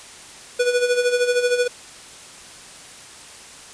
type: tone with tremolo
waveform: square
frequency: 490 Hz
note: B4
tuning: 14 cents flat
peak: -15 dBFS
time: 0.59-1.68 s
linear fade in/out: 10 ms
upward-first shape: sine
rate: 13 Hz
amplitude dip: 65%
effects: white hiss -41 dBFS RMS until 3.73 s + resampled to 22050 Hz